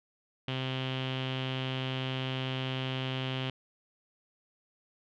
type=tone with low-pass filter; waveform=sawtooth; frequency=130.81 Hz; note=C3; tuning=in tune; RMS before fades=-34 dBFS; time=0.48-3.5 s; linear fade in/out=2 ms; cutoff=3100 Hz; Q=6.1; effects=none